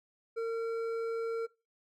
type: tone with hard clipping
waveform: sine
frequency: 456.5 Hz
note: A#4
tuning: 36 cents flat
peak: -33 dBFS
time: 0.36-1.47 s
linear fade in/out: 20 ms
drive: 7 dB
effects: noise-tail reverb RT60 0.3 s tail -22 dB re dry